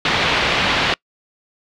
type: low-pass noise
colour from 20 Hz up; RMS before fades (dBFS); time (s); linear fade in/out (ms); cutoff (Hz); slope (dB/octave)
white; -18; 0.05-0.94; 2; 3600; 24
effects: noise-tail reverb RT60 0.1 s tail -26 dB re dry